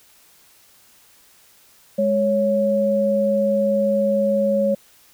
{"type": "tone pair together", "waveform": "sine", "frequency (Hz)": [207.5, 554.4], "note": ["G#3", "C#5"], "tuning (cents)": [-1, 0], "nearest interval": "octave + perfect fourth", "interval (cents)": 1701, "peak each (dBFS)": [-21, -17], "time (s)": [1.98, 4.75], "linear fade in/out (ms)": 10, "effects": ["white hiss -53 dBFS RMS until 5.13 s"]}